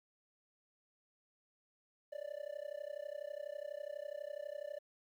triangle tone with amplitude modulation, 587.3 Hz, D5, in tune, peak -36 dBFS, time 2.12-4.79 s, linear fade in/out 10 ms, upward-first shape sine, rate 32.1 Hz, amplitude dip 100%, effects 12-bit

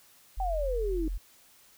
sine tone, 43.65 Hz, F1, in tune, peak -30 dBFS, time 0.37-1.18 s, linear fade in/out 10 ms
sine exponential sweep, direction down, 784 to 304.5 Hz, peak -29 dBFS, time 0.4-1.08 s, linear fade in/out 2 ms
effects white hiss -59 dBFS RMS until 1.77 s

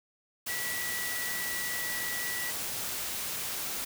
sine tone in noise, 1948 Hz, B6, 24 cents flat, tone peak -35 dBFS, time 0.48-2.51 s, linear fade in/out 10 ms, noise white, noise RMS -35 dBFS, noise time 0.46-3.85 s, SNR -3 dB, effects none

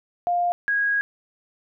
sine tone pair in turn, 703 / 1646.6 Hz, F5 / G#6, +11 / -15 cents, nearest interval octave + minor third, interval 1474 cents, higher second, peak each -19 dBFS, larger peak neither, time 0.27-0.52 / 0.68-1.01 s, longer second, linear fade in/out 0 ms, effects none

